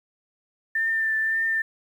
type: tone with vibrato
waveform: sine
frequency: 1786 Hz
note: A6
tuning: 25 cents sharp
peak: -21 dBFS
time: 0.75-1.62 s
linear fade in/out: 5 ms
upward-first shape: triangle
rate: 1.8 Hz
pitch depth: 24 cents each way
effects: 9-bit